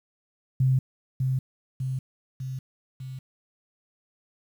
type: tone with echo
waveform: sine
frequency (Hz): 130.81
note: C3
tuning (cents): 0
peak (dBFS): -18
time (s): 0.6-0.79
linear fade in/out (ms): 5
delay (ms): 600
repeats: 4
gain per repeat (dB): -4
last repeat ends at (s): 3.19
effects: 9-bit